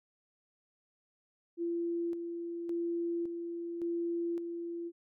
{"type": "tone with tremolo", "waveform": "sine", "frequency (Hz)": 340.6, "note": "F4", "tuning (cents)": -43, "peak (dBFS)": -31, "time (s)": [1.57, 4.92], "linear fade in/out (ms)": 50, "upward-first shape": "square", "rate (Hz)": 0.89, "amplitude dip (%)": 45, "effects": []}